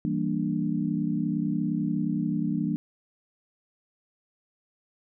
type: chord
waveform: sine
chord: E half-diminished seventh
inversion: none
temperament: equal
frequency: 164.81 / 196 / 233.1 / 293.7 Hz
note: E3 / G3 / Bb3 / D4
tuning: 0 / 0 / 0 / 0 cents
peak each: -30 dBFS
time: 0.05-2.76 s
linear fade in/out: 0 ms
effects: none